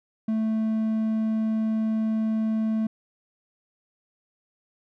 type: tone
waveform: triangle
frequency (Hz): 220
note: A3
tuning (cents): 0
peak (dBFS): -20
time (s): 0.28-2.87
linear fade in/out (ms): 5
effects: none